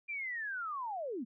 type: linear sweep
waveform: sine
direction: down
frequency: 2406 to 200 Hz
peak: -36 dBFS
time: 0.08-1.25 s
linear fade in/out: 20 ms
effects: none